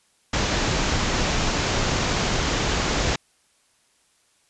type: low-pass noise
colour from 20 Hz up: pink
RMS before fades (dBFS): -23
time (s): 0.33-3.16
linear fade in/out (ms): 5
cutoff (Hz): 7300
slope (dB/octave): 96
effects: white hiss -63 dBFS RMS until 4.49 s + resampled to 24000 Hz